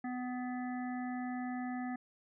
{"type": "harmonic tone with a mistuned harmonic", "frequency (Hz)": 250, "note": "B3", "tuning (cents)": 21, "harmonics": [1, 3, 5, 7, 8], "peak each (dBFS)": [-37, -43, -52, -50, -53], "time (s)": [0.04, 1.96], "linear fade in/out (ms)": 5, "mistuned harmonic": 7, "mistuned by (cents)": -18, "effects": []}